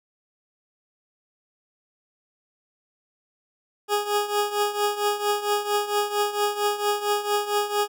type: tone with tremolo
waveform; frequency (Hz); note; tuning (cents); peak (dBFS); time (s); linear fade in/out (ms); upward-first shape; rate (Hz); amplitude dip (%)
20% pulse; 413.7; G#4; -7; -14; 3.88-7.88; 50; triangle; 4.4; 80
effects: none